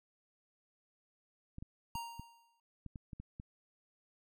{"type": "clicks", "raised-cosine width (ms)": 5, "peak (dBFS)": -33, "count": 9, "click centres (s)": [1.584, 1.625, 1.955, 2.196, 2.863, 2.958, 3.132, 3.2, 3.399]}
{"type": "tone with exponential decay", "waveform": "square", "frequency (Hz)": 932.3, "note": "A#5", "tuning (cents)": 0, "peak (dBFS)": -38, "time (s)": [1.95, 2.6], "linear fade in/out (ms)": 2, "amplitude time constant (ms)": 140}
{"effects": []}